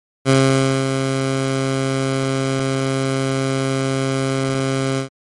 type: tone with ADSR envelope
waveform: 15% pulse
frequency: 134.1 Hz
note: C3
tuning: 43 cents sharp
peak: -4 dBFS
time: 0.25-5.09 s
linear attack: 44 ms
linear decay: 550 ms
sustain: -7 dB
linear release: 110 ms
effects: MP3 48 kbps